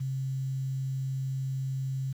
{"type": "tone with quantisation", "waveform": "sine", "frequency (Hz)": 133.4, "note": "C3", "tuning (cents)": 34, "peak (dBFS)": -29, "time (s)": [0, 2.13], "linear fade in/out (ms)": 10, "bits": 9, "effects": []}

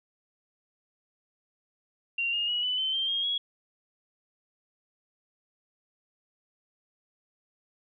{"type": "tone with pitch steps", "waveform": "sine", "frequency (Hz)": [2764, 2838, 2915, 2993, 3074, 3157, 3242, 3329], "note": ["F7", "F7", "F#7", "F#7", "G7", "G7", "G#7", "G#7"], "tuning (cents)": [-19, 27, -26, 19, -35, 12, -42, 3], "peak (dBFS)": -26, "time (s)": [2.18, 3.38], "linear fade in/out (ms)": 5, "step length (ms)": 150, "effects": []}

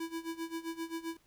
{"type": "tone with tremolo", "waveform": "square", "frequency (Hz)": 329.6, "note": "E4", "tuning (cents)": 0, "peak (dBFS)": -35, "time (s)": [0, 1.17], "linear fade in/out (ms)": 5, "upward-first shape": "sine", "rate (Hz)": 7.6, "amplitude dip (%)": 85, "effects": ["pink hiss -69 dBFS RMS until 1.26 s"]}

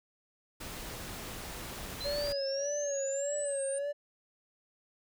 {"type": "noise", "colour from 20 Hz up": "pink", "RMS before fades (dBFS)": -42, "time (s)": [0.6, 2.33], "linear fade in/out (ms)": 10}
{"type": "linear sweep", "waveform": "sine", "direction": "up", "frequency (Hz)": [3982, 9010], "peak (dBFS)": -37, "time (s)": [2, 3.79], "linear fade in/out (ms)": 10}
{"type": "tone with vibrato", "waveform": "triangle", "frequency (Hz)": 563, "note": "C#5", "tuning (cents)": 27, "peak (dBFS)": -30, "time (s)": [2.04, 3.93], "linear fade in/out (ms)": 20, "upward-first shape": "sine", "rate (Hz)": 1.7, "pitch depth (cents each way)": 66}
{"effects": []}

